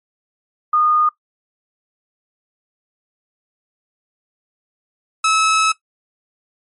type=tone pair in turn; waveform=sine / sawtooth; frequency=1226 / 1296.5 Hz; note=D#6 / E6; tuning=-26 / -29 cents; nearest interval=minor second; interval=97 cents; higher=second; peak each=-12 / -9 dBFS; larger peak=second; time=0.73-1.09 / 5.24-5.72 s; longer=second; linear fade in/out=5 ms; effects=noise-tail reverb RT60 0.1 s tail -17 dB re dry + MP3 48 kbps